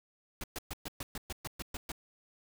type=noise bursts; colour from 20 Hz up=pink; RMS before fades=-39 dBFS; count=11; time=0.41-1.918 s; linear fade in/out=2 ms; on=28 ms; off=120 ms; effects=none